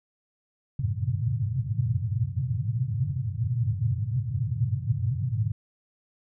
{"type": "band-pass noise", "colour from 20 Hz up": "pink", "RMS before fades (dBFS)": -27, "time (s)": [0.79, 5.52], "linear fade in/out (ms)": 5, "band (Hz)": [100, 130], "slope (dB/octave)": 48, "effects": []}